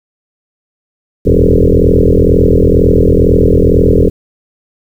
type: tone with frequency modulation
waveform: sine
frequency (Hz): 185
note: F#3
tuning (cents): 0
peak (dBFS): -4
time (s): 1.25-4.1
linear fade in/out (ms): 20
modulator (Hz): 42.1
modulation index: 7.1
effects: 7-bit